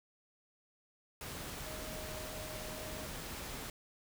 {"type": "tone in noise", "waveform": "sine", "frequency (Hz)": 622, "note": "D#5", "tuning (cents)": -1, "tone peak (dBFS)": -48, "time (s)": [1.66, 3.06], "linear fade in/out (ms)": 2, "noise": "pink", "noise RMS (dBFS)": -44, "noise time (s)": [1.21, 3.7], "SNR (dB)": -7, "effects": []}